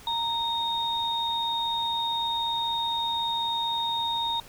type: tone pair together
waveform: sine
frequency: 927 / 3708 Hz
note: A#5 / A#7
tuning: -10 / -10 cents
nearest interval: 2 octaves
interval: 2400 cents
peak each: -28 dBFS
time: 0.07-4.4 s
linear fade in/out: 2 ms
effects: pink hiss -49 dBFS RMS until 4.48 s